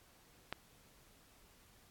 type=click; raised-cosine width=0.3 ms; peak=-22 dBFS; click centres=0.526 s; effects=pink hiss -65 dBFS RMS until 1.9 s + AAC 64 kbps